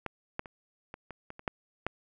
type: clicks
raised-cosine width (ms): 0.5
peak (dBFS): -19 / -17 / -29 / -26 / -27 / -27 / -30 / -15 / -15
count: 9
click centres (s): 0.063 / 0.394 / 0.458 / 0.941 / 1.107 / 1.304 / 1.394 / 1.478 / 1.866
effects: none